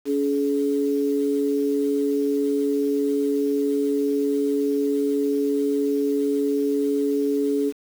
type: tone pair together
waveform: sine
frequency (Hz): 282.8 / 424.6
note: C#4 / G#4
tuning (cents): +35 / +38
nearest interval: perfect fifth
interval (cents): 703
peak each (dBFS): -22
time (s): 0.05-7.73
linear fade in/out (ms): 50
effects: 7-bit